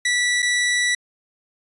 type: tone with dropouts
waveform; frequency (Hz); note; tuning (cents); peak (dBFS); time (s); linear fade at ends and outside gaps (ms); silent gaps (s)
sawtooth; 1957; B6; -16; -14; 0.05-0.95; 5; 0.422-0.426
effects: resampled to 24000 Hz